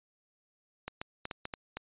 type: clicks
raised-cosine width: 0.3 ms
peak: -21 dBFS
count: 7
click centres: 0.88 / 1.015 / 1.254 / 1.312 / 1.454 / 1.538 / 1.77 s
effects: resampled to 8000 Hz